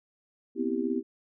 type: chord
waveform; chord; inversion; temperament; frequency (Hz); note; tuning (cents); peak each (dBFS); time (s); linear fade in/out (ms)
sine; C major seventh; third; just; 245.3 / 261.6 / 327 / 392.4; B3 / C4 / E4 / G4; -12 / 0 / -14 / +2; -32; 0.55-1.03; 50
effects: none